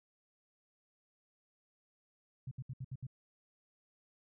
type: tone bursts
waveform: sine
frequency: 130 Hz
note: C3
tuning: 11 cents flat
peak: -39 dBFS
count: 6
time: 2.47-3.068 s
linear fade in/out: 5 ms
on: 43 ms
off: 68 ms
effects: none